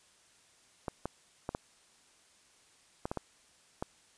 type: clicks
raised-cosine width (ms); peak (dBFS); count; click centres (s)
1; -20; 8; 0.882 / 1.056 / 1.491 / 1.549 / 3.055 / 3.115 / 3.173 / 3.825
effects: white hiss -64 dBFS RMS until 4.17 s + resampled to 22050 Hz